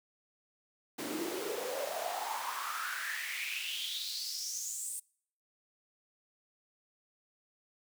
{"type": "noise with high-pass filter sweep", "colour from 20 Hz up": "pink", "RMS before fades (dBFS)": -38, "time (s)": [0.98, 5], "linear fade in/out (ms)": 10, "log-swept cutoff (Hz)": [270, 9000], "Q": 6.4, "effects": ["noise-tail reverb RT60 0.6 s tail -26 dB re dry"]}